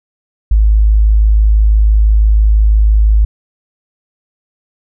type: tone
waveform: sine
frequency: 53 Hz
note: G#1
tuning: 36 cents sharp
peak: -5 dBFS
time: 0.51-3.25 s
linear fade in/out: 5 ms
effects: none